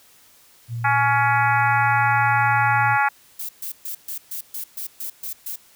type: tone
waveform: sine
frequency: 117.2 Hz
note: A#2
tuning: 10 cents sharp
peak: -25 dBFS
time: 0.68-2.98 s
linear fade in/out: 50 ms
type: harmonic tone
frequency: 280 Hz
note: C#4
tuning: 18 cents sharp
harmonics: 3 / 4 / 5 / 6 / 7 / 8 / 9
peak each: -19 / -26 / -22 / -25 / -27 / -31 / -32 dBFS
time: 0.84-3.09 s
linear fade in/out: 10 ms
type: noise bursts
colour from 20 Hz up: violet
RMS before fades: -30 dBFS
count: 10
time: 3.39-5.56 s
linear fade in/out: 5 ms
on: 100 ms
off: 130 ms
effects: white hiss -53 dBFS RMS until 5.75 s